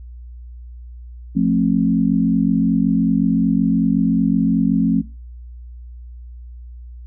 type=chord; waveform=sine; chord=F major; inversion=none; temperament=equal with one note detuned; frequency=174.61 / 220 / 268.1 Hz; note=F3 / A3 / C4; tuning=0 / 0 / +42 cents; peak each=-18 dBFS; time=1.35-5.02 s; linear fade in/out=20 ms; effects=noise-tail reverb RT60 0.3 s tail -21 dB re dry + added 60 Hz sine -33 dBFS peak until 7.06 s